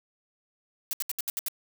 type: noise bursts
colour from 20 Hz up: blue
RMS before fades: -30 dBFS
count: 7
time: 0.91-1.483 s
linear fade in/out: 0 ms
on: 21 ms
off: 71 ms
effects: none